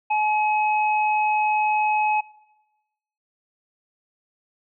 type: tone pair together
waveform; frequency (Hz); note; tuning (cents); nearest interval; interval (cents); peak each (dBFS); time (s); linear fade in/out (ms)
sine; 851 / 2550; G#5 / D#7; +42 / +42; octave + perfect fifth; 1900; -19 / -27; 0.1-2.21; 10
effects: noise-tail reverb RT60 1.0 s tail -22 dB re dry